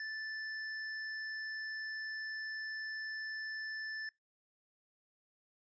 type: tone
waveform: square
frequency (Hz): 1756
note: A6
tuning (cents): -4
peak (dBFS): -40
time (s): 0-4.09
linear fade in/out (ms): 2
effects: noise-tail reverb RT60 0.2 s tail -24 dB re dry + resampled to 16000 Hz